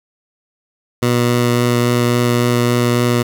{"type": "tone with vibrato", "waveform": "15% pulse", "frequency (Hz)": 121, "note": "B2", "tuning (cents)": -35, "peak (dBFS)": -6, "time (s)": [1.02, 3.23], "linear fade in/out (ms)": 10, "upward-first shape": "triangle", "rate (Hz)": 3.6, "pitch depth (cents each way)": 10, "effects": ["7-bit"]}